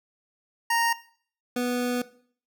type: tone pair in turn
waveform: 25% pulse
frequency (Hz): 929 / 246.1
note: A#5 / B3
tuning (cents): -6 / -6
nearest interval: octave + major seventh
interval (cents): 2300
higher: first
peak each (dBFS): -18 / -21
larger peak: first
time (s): 0.7-0.93 / 1.56-2.02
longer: second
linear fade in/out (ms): 5
effects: noise-tail reverb RT60 0.5 s tail -17 dB re dry